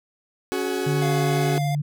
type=chord; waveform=40% pulse; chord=C# suspended fourth; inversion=none; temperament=equal with one note detuned; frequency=277.2 / 370 / 423.8 Hz; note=C#4 / F#4 / G#4; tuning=0 / 0 / +35 cents; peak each=-29 / -25 / -28 dBFS; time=0.52-1.58 s; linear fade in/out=0 ms
type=tone; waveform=sine; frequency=146.83 Hz; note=D3; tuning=in tune; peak=-21 dBFS; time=0.86-1.82 s; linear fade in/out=10 ms
type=tone with vibrato; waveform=square; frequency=698.5 Hz; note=F5; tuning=in tune; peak=-28 dBFS; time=1.02-1.75 s; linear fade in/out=2 ms; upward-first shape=square; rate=16 Hz; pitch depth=13 cents each way
effects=none